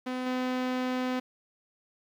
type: tone with level steps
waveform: sawtooth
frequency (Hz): 254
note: B3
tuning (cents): +49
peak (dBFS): -27 / -24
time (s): 0.06-1.2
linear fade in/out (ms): 10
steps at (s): 0.26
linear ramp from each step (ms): 5
effects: low-pass 4000 Hz 12 dB/octave + 10-bit